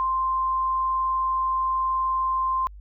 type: tone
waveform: sine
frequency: 1046.5 Hz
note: C6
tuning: in tune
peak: -21 dBFS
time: 0-2.67 s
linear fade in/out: 0 ms
effects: added 50 Hz sine -40 dBFS peak until 2.8 s